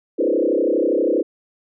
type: tone with frequency modulation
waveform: sine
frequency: 415.3 Hz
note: G#4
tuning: in tune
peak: -15 dBFS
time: 0.18-1.23 s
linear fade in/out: 20 ms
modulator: 32.4 Hz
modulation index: 3.7
effects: none